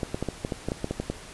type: clicks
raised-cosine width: 2 ms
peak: -14 dBFS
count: 12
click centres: 0.032 / 0.145 / 0.226 / 0.287 / 0.449 / 0.522 / 0.686 / 0.719 / 0.844 / 0.91 / 1 / 1.1 s
effects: pink hiss -44 dBFS RMS until 1.33 s + resampled to 24000 Hz